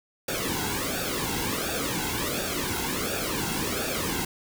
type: noise with flanger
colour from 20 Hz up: pink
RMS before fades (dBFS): -29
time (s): 0.28-4.25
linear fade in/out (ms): 5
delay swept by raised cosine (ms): 0.97 to 1.69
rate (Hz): 1.4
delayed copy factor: -0.75
effects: none